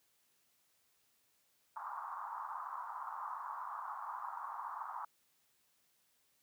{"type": "band-pass noise", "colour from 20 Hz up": "white", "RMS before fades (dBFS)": -44, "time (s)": [1.76, 5.05], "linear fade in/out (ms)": 5, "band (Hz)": [870, 1200], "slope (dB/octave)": 48, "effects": ["white hiss -75 dBFS RMS until 6.42 s", "high-pass 60 Hz 12 dB/octave"]}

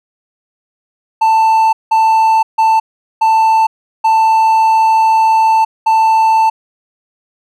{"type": "tone bursts at uneven times", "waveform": "triangle", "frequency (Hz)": 887, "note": "A5", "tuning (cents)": 14, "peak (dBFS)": -5, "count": 6, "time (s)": [[1.21, 1.73], [1.91, 2.43], [2.58, 2.8], [3.21, 3.67], [4.04, 5.65], [5.86, 6.5]], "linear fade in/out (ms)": 10, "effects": []}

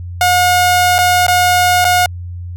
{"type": "tone with dropouts", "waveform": "sawtooth", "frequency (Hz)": 720, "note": "F#5", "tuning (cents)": -47, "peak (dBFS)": -5, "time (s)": [0.21, 2.06], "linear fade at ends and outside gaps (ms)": 2, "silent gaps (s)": [[0.983, 0.987], [1.267, 1.281], [1.845, 1.85]], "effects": ["added 88 Hz sine -23 dBFS peak until 2.56 s"]}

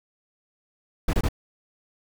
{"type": "noise bursts", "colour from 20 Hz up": "brown", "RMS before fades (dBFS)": -21, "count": 3, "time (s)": [1.08, 1.287], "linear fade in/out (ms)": 5, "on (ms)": 53, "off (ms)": 24, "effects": []}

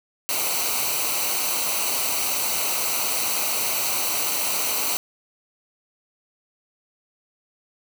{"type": "noise with comb filter", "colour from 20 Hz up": "white", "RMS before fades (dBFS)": -24, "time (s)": [0.29, 4.97], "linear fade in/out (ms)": 0, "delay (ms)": 0.58, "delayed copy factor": -0.7, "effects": []}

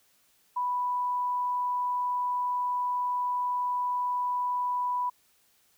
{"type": "tone", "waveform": "sine", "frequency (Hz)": 987.8, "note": "B5", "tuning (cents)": 0, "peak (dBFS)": -26, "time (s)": [0.56, 5.1], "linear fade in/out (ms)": 10, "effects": ["white hiss -66 dBFS RMS until 5.77 s"]}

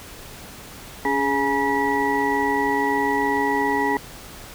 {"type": "tone cluster", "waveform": "sine", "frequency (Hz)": [280.8, 416.8, 839, 961, 1944], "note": ["C#4", "G#4", "G#5", "B5", "B6"], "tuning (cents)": [22, 6, 17, -48, -28], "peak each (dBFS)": -25, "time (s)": [1.05, 3.97], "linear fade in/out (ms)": 2, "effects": ["pink hiss -40 dBFS RMS until 4.54 s"]}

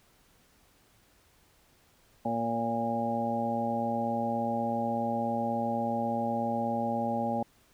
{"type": "harmonic tone with a mistuned harmonic", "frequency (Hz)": 116.54, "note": "A#2", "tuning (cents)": 0, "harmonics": [1, 2, 3, 4, 5, 6, 7], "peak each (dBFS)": [-41, -32, -43, -41, -34, -39, -32], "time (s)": [2.25, 7.43], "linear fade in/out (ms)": 5, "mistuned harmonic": 5, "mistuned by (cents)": -23, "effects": ["pink hiss -64 dBFS RMS until 7.73 s"]}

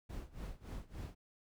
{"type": "noise with tremolo", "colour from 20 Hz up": "brown", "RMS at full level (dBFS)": -43, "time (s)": [0.09, 1.15], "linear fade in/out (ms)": 10, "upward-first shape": "sine", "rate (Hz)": 3.5, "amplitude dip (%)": 90, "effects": []}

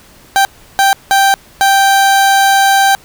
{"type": "tone bursts at uneven times", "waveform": "30% pulse", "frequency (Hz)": 784, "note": "G5", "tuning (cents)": 0, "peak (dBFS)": -4, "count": 4, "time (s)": [[0.36, 0.45], [0.79, 0.93], [1.11, 1.34], [1.61, 2.95]], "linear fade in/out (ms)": 0, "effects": ["pink hiss -42 dBFS RMS until 3.04 s"]}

